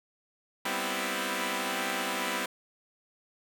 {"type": "chord", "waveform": "5% pulse", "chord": "C major seventh", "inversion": "second", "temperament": "equal", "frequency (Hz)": [196, 246.9, 261.6, 329.6], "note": ["G3", "B3", "C4", "E4"], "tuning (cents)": [0, 0, 0, 0], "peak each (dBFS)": -24, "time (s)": [0.65, 2.46], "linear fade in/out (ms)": 5, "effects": []}